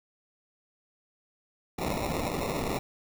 violet noise with sample-and-hold, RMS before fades -31 dBFS, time 1.78-2.79 s, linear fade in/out 10 ms, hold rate 1575 Hz, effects none

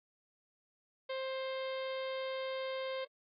harmonic tone, 527 Hz, C5, 12 cents sharp, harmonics 1 / 2 / 3 / 4 / 5 / 6 / 7 / 8 / 9, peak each -37 / -46 / -51 / -48 / -55 / -51 / -52 / -58 / -59 dBFS, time 1.09-3.05 s, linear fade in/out 10 ms, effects AAC 32 kbps

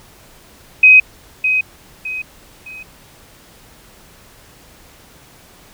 sine tone with echo, 2521 Hz, D#7, 22 cents sharp, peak -3 dBFS, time 0.83-1 s, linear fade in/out 5 ms, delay 610 ms, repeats 3, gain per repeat -9 dB, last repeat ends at 2.83 s, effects pink hiss -45 dBFS RMS until 5.73 s

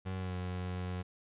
30% pulse tone with pitch glide, 93.8 to 90.87 Hz, F#2 to F#2, +24 to -31 cents, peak -33 dBFS, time 0.05-1.03 s, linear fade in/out 20 ms, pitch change -55 cents, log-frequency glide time 0.17-0.34 s, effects resampled to 8000 Hz

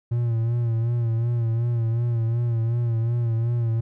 triangle tone with vibrato, 116.54 Hz, A#2, in tune, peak -18 dBFS, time 0.11-3.81 s, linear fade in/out 10 ms, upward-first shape sine, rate 2.7 Hz, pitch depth 52 cents each way, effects none

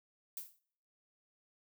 violet noise with exponential decay, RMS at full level -39 dBFS, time 0.37-0.59 s, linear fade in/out 1 ms, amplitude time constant 47 ms, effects noise-tail reverb RT60 0.6 s tail -22 dB re dry

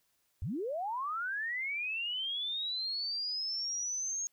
sine linear sweep, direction up, 65.41 to 6580 Hz, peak -33 dBFS, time 0.42-4.27 s, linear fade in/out 0 ms, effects white hiss -75 dBFS RMS until 4.32 s

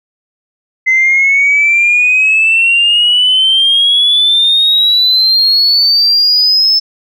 sine exponential sweep, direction up, 2047 to 5274 Hz, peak -5 dBFS, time 0.86-6.8 s, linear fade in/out 20 ms, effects tanh soft clip ceiling -2 dBFS

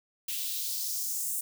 blue noise with high-pass filter sweep, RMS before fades -33 dBFS, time 0.28-1.41 s, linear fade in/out 5 ms, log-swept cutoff 2800 to 8600 Hz, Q 2.2, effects none

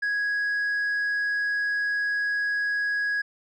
sine tone with tanh clipping, 1661.2 Hz, G#6, in tune, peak -24 dBFS, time 0.02-3.22 s, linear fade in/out 10 ms, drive 2 dB, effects none

